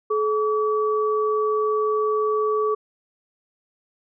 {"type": "tone pair together", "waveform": "sine", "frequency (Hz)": [428.6, 1144.2], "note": ["A4", "D6"], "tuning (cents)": [-45, -45], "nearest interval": "octave + perfect fourth", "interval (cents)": 1700, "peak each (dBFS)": [-20, -24], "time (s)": [0.1, 2.75], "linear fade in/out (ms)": 10, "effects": []}